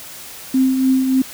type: tone with tremolo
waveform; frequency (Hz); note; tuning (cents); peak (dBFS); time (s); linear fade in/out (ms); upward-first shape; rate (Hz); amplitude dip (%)
sine; 262; C4; +2; -10; 0.54-1.22; 5; triangle; 3.4; 50
effects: white hiss -35 dBFS RMS until 1.33 s